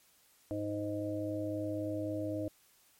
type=harmonic tone; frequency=103.8 Hz; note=G#2; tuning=in tune; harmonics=1 / 3 / 5 / 6; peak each=-41 / -36 / -41 / -40 dBFS; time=0.51-2.48 s; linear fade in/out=0 ms; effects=white hiss -66 dBFS RMS until 2.99 s + MP3 64 kbps